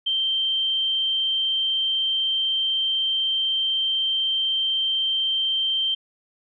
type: tone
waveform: sine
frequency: 3136 Hz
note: G7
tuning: in tune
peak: -20 dBFS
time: 0.06-5.95 s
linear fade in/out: 10 ms
effects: none